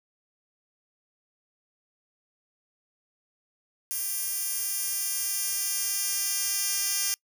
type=tone with high-pass filter sweep; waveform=10% pulse; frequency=397.6 Hz; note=G4; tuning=25 cents sharp; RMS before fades=-29 dBFS; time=3.91-7.14 s; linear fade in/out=0 ms; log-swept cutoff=9900 to 5800 Hz; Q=0.86; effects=noise-tail reverb RT60 0.1 s tail -26 dB re dry